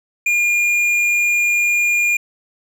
sine tone with tanh clipping, 2417 Hz, D7, 49 cents sharp, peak -15 dBFS, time 0.26-2.17 s, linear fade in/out 5 ms, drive 9 dB, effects none

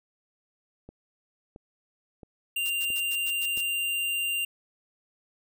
click train, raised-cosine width 2 ms, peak -31 dBFS, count 5, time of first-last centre 0.89-3.575 s, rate 1.49 Hz
square tone, 2785 Hz, F7, 5 cents flat, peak -27 dBFS, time 2.56-4.45 s, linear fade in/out 5 ms
blue noise bursts, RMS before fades -38 dBFS, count 7, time 2.65-3.614 s, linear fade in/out 10 ms, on 52 ms, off 100 ms
effects none

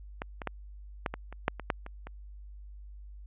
clicks, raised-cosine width 0.5 ms, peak -19 / -22 / -16 / -14 / -20 / -29 / -10 / -23 / -11 / -27 / -27 dBFS, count 11, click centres 0.219 / 0.418 / 0.473 / 1.062 / 1.14 / 1.326 / 1.481 / 1.597 / 1.702 / 1.864 / 2.07 s, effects added 50 Hz sine -44 dBFS peak until 3.26 s + resampled to 8000 Hz

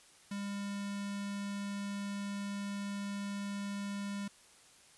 square tone with notch filter, 200.8 Hz, G3, 42 cents sharp, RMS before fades -39 dBFS, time 0.31-4.28 s, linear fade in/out 5 ms, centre 500 Hz, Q 0.89, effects white hiss -61 dBFS RMS until 4.97 s + resampled to 24000 Hz

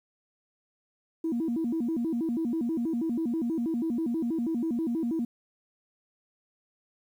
sine tone with vibrato, 277.2 Hz, C#4, in tune, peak -25 dBFS, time 1.24-5.25 s, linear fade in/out 5 ms, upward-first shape square, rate 6.2 Hz, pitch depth 280 cents each way, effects tanh soft clip ceiling -22 dBFS + 10-bit

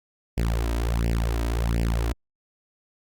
sawtooth tone with flanger, 57.1 Hz, A#1, 35 cents flat, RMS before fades -24 dBFS, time 0.37-2.13 s, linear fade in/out 10 ms, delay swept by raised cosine 0.38 to 3.18 ms, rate 1.4 Hz, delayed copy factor +0.95, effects Opus 48 kbps

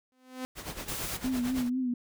sawtooth tone with exponential growth, 256.3 Hz, C4, 36 cents flat, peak -28 dBFS, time 0.12-0.45 s, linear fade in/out 0 ms, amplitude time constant 71 ms
pink noise with tremolo, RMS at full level -37 dBFS, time 0.55-1.7 s, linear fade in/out 50 ms, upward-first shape sine, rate 8.9 Hz, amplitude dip 70%
white noise, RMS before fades -37 dBFS, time 0.88-1.17 s, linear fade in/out 5 ms
sine tone with vibrato, 251.5 Hz, B3, 32 cents sharp, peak -27 dBFS, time 1.24-1.94 s, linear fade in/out 5 ms, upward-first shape triangle, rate 4.1 Hz, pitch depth 76 cents each way
effects none

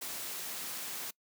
white noise, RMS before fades -40 dBFS, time 0.01-1.11 s, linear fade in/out 10 ms, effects noise-tail reverb RT60 0.1 s tail -24 dB re dry + high-pass 150 Hz 12 dB/octave

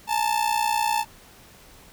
45% pulse ring-modulated tone, 880 Hz, A5, in tune, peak -18 dBFS, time 0.07-1.05 s, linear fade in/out 50 ms, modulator 30 Hz, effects pink hiss -50 dBFS RMS until 1.92 s

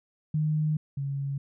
sine tone pair in turn, 153.6 / 139.01 Hz, D#3 / C#3, -22 / +5 cents, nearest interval major second, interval 173 cents, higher first, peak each -23 / -28 dBFS, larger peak first, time 0.34-0.77 / 0.97-1.38 s, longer first, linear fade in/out 5 ms, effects none

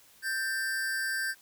square tone pair together, 1570.1 / 1781 Hz, G6 / A6, +2 / +21 cents, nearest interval major second, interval 219 cents, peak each -31 / -37 dBFS, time 0.22-1.35 s, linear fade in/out 50 ms, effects white hiss -59 dBFS RMS until 1.41 s

